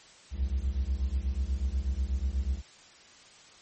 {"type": "beating tone pair", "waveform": "triangle", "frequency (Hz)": [61.74, 69.94], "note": ["B1", "C#2"], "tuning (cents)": [0, 16], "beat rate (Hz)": 8.2, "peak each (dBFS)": [-28, -28], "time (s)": [0.31, 2.62], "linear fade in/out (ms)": 50, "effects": ["white hiss -54 dBFS RMS until 3.61 s", "MP3 32 kbps"]}